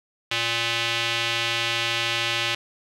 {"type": "tone with band-pass filter", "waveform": "square", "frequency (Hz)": 116.54, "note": "A#2", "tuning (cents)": 0, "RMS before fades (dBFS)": -25, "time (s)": [0.31, 2.55], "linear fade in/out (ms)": 5, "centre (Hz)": 3000, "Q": 2, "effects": []}